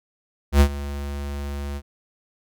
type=tone with ADSR envelope; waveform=square; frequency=71 Hz; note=C#2; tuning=42 cents sharp; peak=-10 dBFS; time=0.52-1.82 s; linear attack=86 ms; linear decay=74 ms; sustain=-18 dB; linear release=56 ms; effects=none